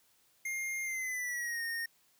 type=tone with pitch glide; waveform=square; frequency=2120 to 1845.6 Hz; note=C7 to A#6; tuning=+22 to -18 cents; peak=-35 dBFS; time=0.45-1.86 s; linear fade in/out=5 ms; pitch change=-240 cents; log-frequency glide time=0.83-1.63 s; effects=white hiss -69 dBFS RMS until 2.19 s